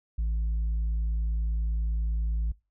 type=tone; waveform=sine; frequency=55 Hz; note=A1; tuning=in tune; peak=-22 dBFS; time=0.18-2.52 s; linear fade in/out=10 ms; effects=noise-tail reverb RT60 0.3 s tail -26 dB re dry + tanh soft clip ceiling -24 dBFS